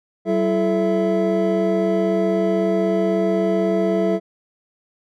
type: tone cluster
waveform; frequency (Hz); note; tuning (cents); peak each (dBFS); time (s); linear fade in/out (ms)
triangle; 190.7 / 337.7 / 433.9 / 663; G3 / E4 / A4 / E5; -47 / +42 / -24 / +10; -20; 0.25-4.2; 50
effects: none